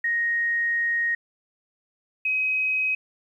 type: tone pair in turn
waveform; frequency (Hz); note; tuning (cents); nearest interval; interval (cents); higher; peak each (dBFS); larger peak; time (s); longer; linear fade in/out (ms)
sine; 1870 / 2532; A#6 / D#7; +5 / +30; perfect fourth; 525; second; -21; neither; 0.04-1.15 / 2.25-2.95; first; 5
effects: 10-bit